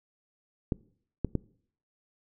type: clicks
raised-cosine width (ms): 3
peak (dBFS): -14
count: 3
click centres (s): 0.722 / 1.247 / 1.353
effects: noise-tail reverb RT60 0.6 s tail -23 dB re dry